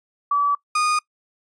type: tone pair in turn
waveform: sine / 35% pulse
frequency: 1149 / 1229.7 Hz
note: D6 / D#6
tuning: -38 / -21 cents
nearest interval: minor second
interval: 117 cents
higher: second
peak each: -16 dBFS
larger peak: neither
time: 0.31-0.55 / 0.75-0.99 s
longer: neither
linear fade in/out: 5 ms
effects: noise-tail reverb RT60 0.1 s tail -23 dB re dry + resampled to 22050 Hz